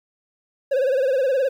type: tone with vibrato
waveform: triangle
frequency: 530 Hz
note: C5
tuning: 22 cents sharp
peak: -15 dBFS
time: 0.71-1.49 s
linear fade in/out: 10 ms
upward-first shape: sine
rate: 19 Hz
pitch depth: 100 cents each way
effects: 9-bit